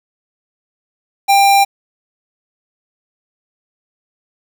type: tone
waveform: square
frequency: 794 Hz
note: G5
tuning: 22 cents sharp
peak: -8 dBFS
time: 1.28-1.65 s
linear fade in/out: 20 ms
effects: 7-bit